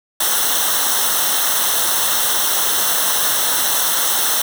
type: noise with comb filter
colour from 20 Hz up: white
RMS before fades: -17 dBFS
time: 0.2-4.42 s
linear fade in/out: 5 ms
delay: 0.42 ms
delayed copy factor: -0.8
effects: none